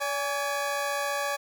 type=tone pair together; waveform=20% pulse; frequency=571 / 829.2 Hz; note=D5 / G#5; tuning=-49 / -3 cents; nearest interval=tritone; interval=646 cents; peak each=-24 / -27 dBFS; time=0-1.37 s; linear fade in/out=20 ms; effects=10-bit